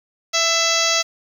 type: harmonic tone with a mistuned harmonic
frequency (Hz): 661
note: E5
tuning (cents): +5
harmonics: 1 / 2 / 3 / 4 / 5 / 6 / 7 / 8 / 9 / 10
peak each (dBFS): -25 / -25 / -25 / -25 / -25 / -25 / -25 / -25 / -25 / -25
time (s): 0.33-1.03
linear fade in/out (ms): 20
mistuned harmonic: 3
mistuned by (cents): +25
effects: 7-bit